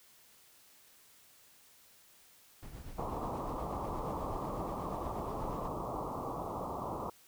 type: noise with tremolo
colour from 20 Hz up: brown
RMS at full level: -43 dBFS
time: 2.62-5.68 s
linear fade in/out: 10 ms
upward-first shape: triangle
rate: 8.3 Hz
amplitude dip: 60%
type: low-pass noise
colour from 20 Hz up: white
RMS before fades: -39 dBFS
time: 2.98-7.1 s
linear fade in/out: 5 ms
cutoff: 1200 Hz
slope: 96 dB/octave
effects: white hiss -62 dBFS RMS until 7.27 s